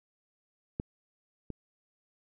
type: clicks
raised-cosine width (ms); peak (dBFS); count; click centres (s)
3; -19 / -25; 2; 0.799 / 1.503
effects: none